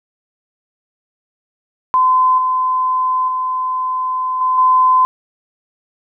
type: tone with level steps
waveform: sine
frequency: 1024 Hz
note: C6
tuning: 38 cents flat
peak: -9 / -13 / -16 / -12 / -8 dBFS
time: 1.94-5.05 s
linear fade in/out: 0 ms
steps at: 2.38 / 3.28 / 4.41 / 4.58 s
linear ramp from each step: 2 ms
effects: none